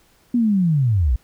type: linear sweep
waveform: sine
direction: down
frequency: 247.5 to 52.2 Hz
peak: -14 dBFS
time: 0.34-1.16 s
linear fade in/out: 5 ms
effects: pink hiss -57 dBFS RMS until 1.23 s